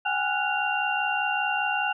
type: tone cluster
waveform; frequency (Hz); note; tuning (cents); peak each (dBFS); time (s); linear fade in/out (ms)
sine; 761 / 826 / 1387 / 1475 / 2776; F#5 / G#5 / F6 / F#6 / F7; +48 / -10 / -12 / -6 / -11; -31 / -28 / -37 / -29 / -29; 0.05-1.93; 10
effects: none